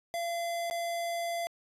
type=tone with dropouts; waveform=square; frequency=683 Hz; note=F5; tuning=39 cents flat; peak=-32 dBFS; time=0.14-1.47 s; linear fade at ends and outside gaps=0 ms; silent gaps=0.7-0.71 s; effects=resampled to 32000 Hz